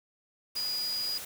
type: tone in noise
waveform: sine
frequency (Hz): 4901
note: D#8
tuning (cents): -27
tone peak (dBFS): -30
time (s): 0.56-1.18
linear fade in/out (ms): 5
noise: white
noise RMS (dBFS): -41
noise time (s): 0.55-1.25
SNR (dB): +8
effects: none